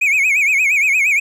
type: tone with vibrato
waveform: triangle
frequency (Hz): 2349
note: D7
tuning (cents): 0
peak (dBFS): -10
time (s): 0.01-1.2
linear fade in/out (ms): 10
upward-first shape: sine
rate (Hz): 8.6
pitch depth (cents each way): 150
effects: none